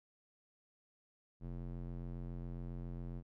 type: tone with band-pass filter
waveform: square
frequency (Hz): 43.65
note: F1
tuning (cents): 0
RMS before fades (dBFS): -44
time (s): 1.4-3.23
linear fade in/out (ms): 50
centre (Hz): 160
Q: 0.77
effects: none